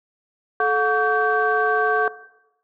sine tone cluster, 434.2 / 722 / 1134 / 1557 Hz, A4 / F#5 / C#6 / G6, -23 / -43 / +39 / -12 cents, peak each -22 dBFS, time 0.6-2.08 s, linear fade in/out 2 ms, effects noise-tail reverb RT60 0.9 s tail -17 dB re dry + tanh soft clip ceiling -7 dBFS

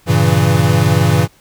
square chord, G diminished seventh, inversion none, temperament equal, 98 / 116.54 / 138.59 / 164.81 Hz, G2 / Bb2 / Db3 / Fb3, 0 / 0 / 0 / 0 cents, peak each -16 dBFS, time 0.06-1.28 s, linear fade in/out 50 ms, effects pink hiss -50 dBFS RMS until 1.4 s

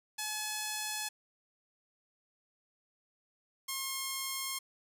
5% pulse tone pair in turn, 854 / 1073 Hz, G#5 / C6, +48 / +43 cents, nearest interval major third, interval 395 cents, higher second, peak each -23 dBFS, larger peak neither, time 0.18-1.09 / 3.68-4.59 s, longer neither, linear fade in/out 10 ms, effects none

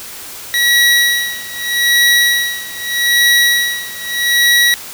25% pulse tone with tremolo, 1922 Hz, B6, 48 cents flat, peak -4 dBFS, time 0.54-4.74 s, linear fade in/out 0 ms, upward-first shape sine, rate 0.81 Hz, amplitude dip 90%, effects white hiss -30 dBFS RMS until 4.93 s

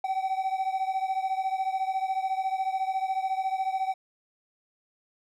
triangle beating tone pair, 760 / 774 Hz, F#5 / G5, +46 / -22 cents, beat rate 14 Hz, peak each -26 / -29 dBFS, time 0.04-3.94 s, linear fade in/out 5 ms, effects none

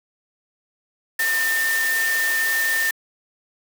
sine tone in noise, 1804 Hz, A6, 43 cents sharp, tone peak -19 dBFS, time 1.19-2.91 s, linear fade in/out 5 ms, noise white, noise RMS -27 dBFS, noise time 1.19-2.91 s, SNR +5 dB, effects high-pass 400 Hz 12 dB/octave

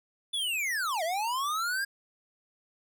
square linear two-way sweep, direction down then up, 3520 to 621 to 1639 Hz, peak -29 dBFS, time 0.33-1.85 s, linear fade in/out 10 ms, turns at 1.03 s, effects none

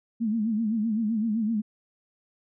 sine tone with vibrato, 220 Hz, A3, in tune, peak -23 dBFS, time 0.2-1.62 s, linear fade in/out 20 ms, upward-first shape sine, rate 7.8 Hz, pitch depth 100 cents each way, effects none

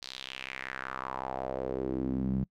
sawtooth tone with band-pass filter sweep, 65.41 Hz, C2, in tune, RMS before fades -35 dBFS, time 0.02-2.44 s, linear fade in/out 0 ms, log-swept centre 4500 to 170 Hz, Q 3.3, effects noise-tail reverb RT60 0.1 s tail -25 dB re dry

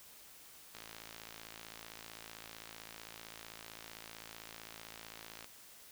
click train, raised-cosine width 0.2 ms, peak -30 dBFS, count 262, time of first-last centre 0.75-5.444 s, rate 55.6 Hz, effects white hiss -57 dBFS RMS until 5.91 s

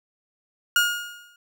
30% pulse tone with exponential decay, 1429 Hz, F6, 39 cents sharp, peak -12 dBFS, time 0.76-1.36 s, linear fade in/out 2 ms, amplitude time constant 130 ms, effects none

